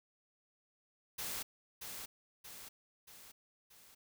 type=noise with echo; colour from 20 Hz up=white; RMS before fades=-41 dBFS; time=1.18-1.43 s; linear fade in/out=10 ms; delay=630 ms; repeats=4; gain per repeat=-5 dB; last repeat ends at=3.95 s; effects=none